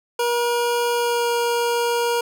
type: tone with pitch glide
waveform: 25% pulse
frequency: 477.3 to 473.5 Hz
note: A#4 to A#4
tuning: +41 to +27 cents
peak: -15 dBFS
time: 0.19-2.21 s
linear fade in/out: 5 ms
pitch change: -14 cents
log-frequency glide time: 0.92-1.3 s
effects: none